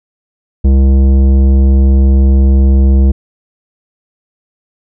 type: tone with tanh clipping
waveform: triangle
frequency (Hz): 67.1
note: C2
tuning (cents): +44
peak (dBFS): -6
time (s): 0.64-3.12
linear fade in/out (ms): 10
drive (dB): 17
effects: none